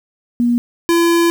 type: tone pair in turn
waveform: sine / square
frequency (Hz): 239.6 / 338.8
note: A#3 / E4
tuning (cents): +48 / +48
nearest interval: tritone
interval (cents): 600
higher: second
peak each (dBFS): -11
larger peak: neither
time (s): 0.4-0.58 / 0.89-1.3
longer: second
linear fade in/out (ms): 0
effects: 7-bit